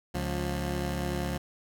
15% pulse tone pair together, 70.5 / 177.65 Hz, C#2 / F3, +30 / +30 cents, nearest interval octave + major third, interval 1600 cents, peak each -25 / -27 dBFS, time 0.14-1.38 s, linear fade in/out 10 ms, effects none

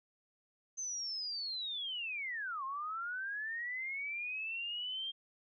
sine linear two-way sweep, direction down then up, 6272 to 1046.5 to 3208 Hz, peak -37 dBFS, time 0.77-5.12 s, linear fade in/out 20 ms, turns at 2.64 s, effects none

